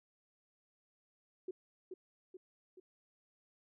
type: tone with echo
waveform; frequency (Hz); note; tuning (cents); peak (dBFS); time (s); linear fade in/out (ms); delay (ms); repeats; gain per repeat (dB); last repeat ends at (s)
sine; 370; F#4; 0; -38; 1.48-1.51; 5; 430; 3; -5; 2.8
effects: none